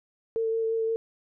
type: tone with vibrato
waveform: sine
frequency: 449.7 Hz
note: A4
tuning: 38 cents sharp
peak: -24 dBFS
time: 0.36-0.96 s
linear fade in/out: 0 ms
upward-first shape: sine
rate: 5.8 Hz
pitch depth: 14 cents each way
effects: none